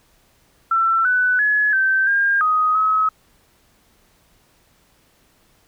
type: tone with pitch steps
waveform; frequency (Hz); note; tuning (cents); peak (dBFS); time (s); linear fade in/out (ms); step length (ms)
sine; 1341 / 1495 / 1696 / 1551 / 1610 / 1252 / 1281; E6 / F#6 / G#6 / G6 / G6 / D#6 / E6; +29 / +17 / +36 / -19 / +46 / +10 / -50; -14; 0.71-3.09; 5; 340
effects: pink hiss -58 dBFS RMS until 5.67 s